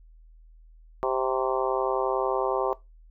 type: harmonic tone with a mistuned harmonic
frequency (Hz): 130.81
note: C3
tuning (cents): 0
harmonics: 3 / 4 / 5 / 6 / 7 / 8 / 9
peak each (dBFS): -29 / -30 / -31 / -32 / -32 / -33 / -34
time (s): 1.03-2.73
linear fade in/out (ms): 0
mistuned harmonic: 9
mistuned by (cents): -42
effects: noise-tail reverb RT60 0.2 s tail -19 dB re dry + added 40 Hz sine -49 dBFS peak until 3.1 s